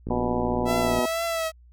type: click train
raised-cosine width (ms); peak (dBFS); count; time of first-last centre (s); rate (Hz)
3; -19; 54; 0.07-0.989; 57.7
type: harmonic tone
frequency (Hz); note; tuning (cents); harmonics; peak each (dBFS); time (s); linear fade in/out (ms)
122.8; B2; -9; 2 / 3 / 4 / 5 / 6 / 7 / 8; -28 / -30 / -31 / -32 / -33 / -33 / -34; 0.1-1.06; 5
type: tone with vibrato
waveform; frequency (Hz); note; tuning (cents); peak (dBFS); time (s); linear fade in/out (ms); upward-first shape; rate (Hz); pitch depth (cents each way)
sawtooth; 658; E5; -3; -21; 0.65-1.52; 50; triangle; 2.1; 46
effects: added 60 Hz sine -49 dBFS peak until 1.72 s